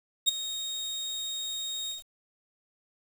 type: tone with ADSR envelope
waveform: 30% pulse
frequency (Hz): 3729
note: A#7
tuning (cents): 0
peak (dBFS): -15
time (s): 0.26-2.04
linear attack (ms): 25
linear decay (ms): 12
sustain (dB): -15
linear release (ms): 140
effects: 8-bit